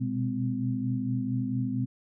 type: tone cluster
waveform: sine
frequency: 122 / 126.4 / 203.7 / 255.8 Hz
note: B2 / B2 / G#3 / C4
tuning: -21 / +41 / -33 / -39 cents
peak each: -31 / -36 / -34 / -30 dBFS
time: 0-1.86 s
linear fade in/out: 20 ms
effects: none